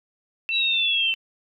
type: tone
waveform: sine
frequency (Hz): 2683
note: E7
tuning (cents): +30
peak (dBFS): -23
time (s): 0.49-1.14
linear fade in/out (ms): 0
type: linear sweep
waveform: sine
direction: down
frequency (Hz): 3951 to 3028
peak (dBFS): -21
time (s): 0.51-1.15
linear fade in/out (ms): 50
effects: none